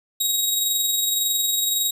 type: tone with amplitude modulation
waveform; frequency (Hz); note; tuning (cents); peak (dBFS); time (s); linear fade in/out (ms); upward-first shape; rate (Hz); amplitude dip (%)
15% pulse; 3800; A#7; +33; -11; 0.2-1.91; 10; sine; 21.8; 35
effects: none